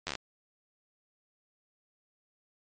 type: slowing click train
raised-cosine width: 0.2 ms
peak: -16 dBFS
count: 7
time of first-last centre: 0.07-0.153 s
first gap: 11 ms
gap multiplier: 1.09
effects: MP3 48 kbps